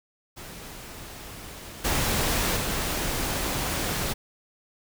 pink noise with level steps, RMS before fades -41 / -25 / -28 dBFS, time 0.36-4.14 s, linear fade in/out 20 ms, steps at 1.84 / 2.56 s, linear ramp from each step 10 ms, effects none

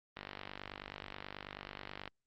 click train, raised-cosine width 0.3 ms, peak -26 dBFS, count 95, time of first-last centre 0.17-2.077 s, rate 49.3 Hz, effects low-pass 5000 Hz 12 dB/octave + Opus 24 kbps

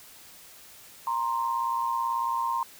sine tone pair together, 932.3 / 1050.5 Hz, A#5 / C6, 0 / +7 cents, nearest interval major second, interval 207 cents, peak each -28 dBFS, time 1.07-2.63 s, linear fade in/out 2 ms, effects white hiss -50 dBFS RMS until 2.79 s

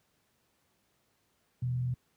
sine tone with frequency modulation, 124.3 Hz, B2, 12 cents sharp, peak -28 dBFS, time 1.62-1.94 s, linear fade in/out 5 ms, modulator 43 Hz, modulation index 0.26, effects pink hiss -73 dBFS RMS until 2.16 s + high-pass 80 Hz 12 dB/octave

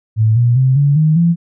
sine tone with pitch steps, 110 / 119.96 / 130.81 / 142.65 / 155.56 / 169.64 Hz, A2 / B2 / C3 / C#3 / D#3 / E3, 0 / -50 / 0 / +50 / 0 / +50 cents, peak -8 dBFS, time 0.16-1.36 s, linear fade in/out 50 ms, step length 200 ms, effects none

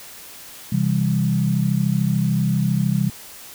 sine chord, C major, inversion none, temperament equal with one note detuned, 130.81 / 164.81 / 197.93 Hz, C3 / E3 / G3, 0 / 0 / +17 cents, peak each -21 dBFS, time 0.72-3.1 s, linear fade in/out 5 ms, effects white hiss -40 dBFS RMS until 3.54 s

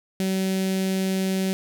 sawtooth tone with notch filter, 190 Hz, F#3, 46 cents sharp, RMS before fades -24 dBFS, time 0.2-1.53 s, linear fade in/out 0 ms, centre 1100 Hz, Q 0.64, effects none

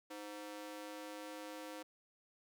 sawtooth ring-modulated tone, 415.3 Hz, G#4, in tune, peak -39 dBFS, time 0.1-1.83 s, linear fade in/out 10 ms, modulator 103 Hz, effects none

